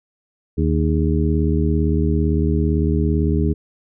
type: harmonic tone with a mistuned harmonic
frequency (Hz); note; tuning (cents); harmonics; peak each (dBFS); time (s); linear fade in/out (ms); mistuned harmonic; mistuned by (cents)
77.78; D#2; 0; 1 / 2 / 3 / 4 / 5; -18 / -21 / -23 / -24 / -25; 0.57-3.54; 20; 5; +98
effects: none